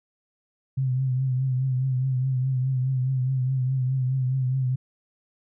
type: tone with vibrato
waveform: sine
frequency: 130 Hz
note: C3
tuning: 11 cents flat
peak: -21 dBFS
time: 0.77-4.76 s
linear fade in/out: 10 ms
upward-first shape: triangle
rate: 4.8 Hz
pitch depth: 61 cents each way
effects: none